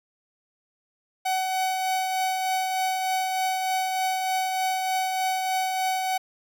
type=tone with tremolo; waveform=45% pulse; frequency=752 Hz; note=F#5; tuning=28 cents sharp; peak=-22 dBFS; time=1.25-6.18 s; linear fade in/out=10 ms; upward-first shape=triangle; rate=3.3 Hz; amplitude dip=35%; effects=none